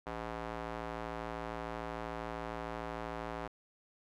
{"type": "tone with band-pass filter", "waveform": "square", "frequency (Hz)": 56.5, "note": "A1", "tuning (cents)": 47, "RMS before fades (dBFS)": -41, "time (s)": [0.06, 3.48], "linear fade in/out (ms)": 10, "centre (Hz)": 890, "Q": 0.93, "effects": []}